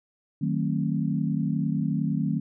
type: chord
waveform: sine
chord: D# diminished seventh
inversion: none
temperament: just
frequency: 155.56 / 186.68 / 224 / 268.8 Hz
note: D#3 / F#3 / A3 / C4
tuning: 0 / +16 / +31 / +47 cents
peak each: -27 / -29 / -29 / -31 dBFS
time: 0.41-2.4 s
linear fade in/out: 10 ms
effects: none